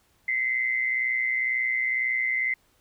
sine tone with amplitude modulation, 2063 Hz, C7, 25 cents flat, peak -20 dBFS, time 0.28-2.54 s, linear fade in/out 5 ms, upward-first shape sine, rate 122 Hz, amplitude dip 65%, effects pink hiss -65 dBFS RMS until 2.8 s

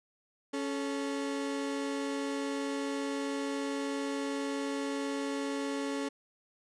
35% pulse tone pair together, 277.2 / 432.5 Hz, C#4 / A4, 0 / -30 cents, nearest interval minor sixth, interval 770 cents, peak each -32 / -36 dBFS, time 0.53-6.09 s, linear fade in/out 10 ms, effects resampled to 22050 Hz

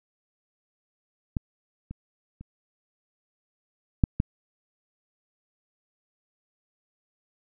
clicks, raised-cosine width 5 ms, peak -14 / -24 / -29 / -6 / -10 dBFS, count 5, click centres 1.368 / 1.91 / 2.41 / 4.038 / 4.201 s, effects none

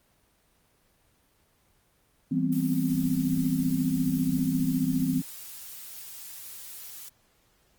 sine chord, C major seventh, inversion first, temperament equal, 164.81 / 196 / 246.9 / 261.6 Hz, E3 / G3 / B3 / C4, 0 / 0 / 0 / 0 cents, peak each -29 / -32 / -31 / -26 dBFS, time 2.31-5.22 s, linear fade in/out 10 ms
blue noise, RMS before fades -42 dBFS, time 2.52-7.09 s, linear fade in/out 5 ms
effects pink hiss -66 dBFS RMS until 7.78 s + Opus 24 kbps

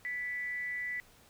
sine tone with frequency modulation, 1975.5 Hz, B6, in tune, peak -34 dBFS, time 0.05-1 s, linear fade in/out 0 ms, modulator 273 Hz, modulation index 0.28, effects pink hiss -61 dBFS RMS until 1.29 s

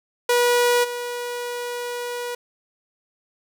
sawtooth tone with level steps, 484.9 Hz, B4, 32 cents flat, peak -12 / -23 dBFS, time 0.29-2.35 s, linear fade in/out 5 ms, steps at 0.83 s, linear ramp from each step 20 ms, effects none

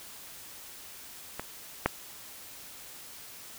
clicks, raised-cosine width 0.5 ms, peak -19 / -8 dBFS, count 2, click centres 1.396 / 1.86 s, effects white hiss -47 dBFS RMS until 3.58 s

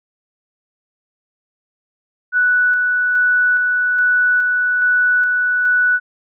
sine tone with tremolo, 1480 Hz, F#6, in tune, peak -11 dBFS, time 2.32-6 s, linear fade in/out 50 ms, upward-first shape square, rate 1.2 Hz, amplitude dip 25%, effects none

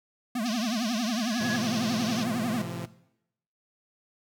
square tone with vibrato, 229.4 Hz, A#3, 28 cents flat, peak -28 dBFS, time 0.35-2.62 s, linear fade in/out 5 ms, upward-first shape triangle, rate 11 Hz, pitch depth 210 cents each way
white band-pass noise, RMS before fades -38 dBFS, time 0.45-2.24 s, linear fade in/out 10 ms, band 2400 to 6300 Hz, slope 96 dB/octave
sine tone with exponential growth, 1680 Hz, G#6, 19 cents sharp, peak -26 dBFS, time 0.91-1.56 s, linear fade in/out 2 ms, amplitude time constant 140 ms
sawtooth chord, F major, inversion first, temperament equal with one note detuned, 110 / 130.81 / 171.02 Hz, A2 / C3 / F3, 0 / 0 / -36 cents, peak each -35 / -34 / -33 dBFS, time 1.4-2.86 s, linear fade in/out 10 ms
effects noise-tail reverb RT60 0.8 s tail -17 dB re dry

